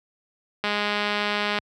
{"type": "click train", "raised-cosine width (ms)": 0.3, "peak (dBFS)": -9, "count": 197, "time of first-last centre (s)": [0.64, 1.587], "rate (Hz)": 207, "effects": ["high-pass 80 Hz 12 dB/octave"]}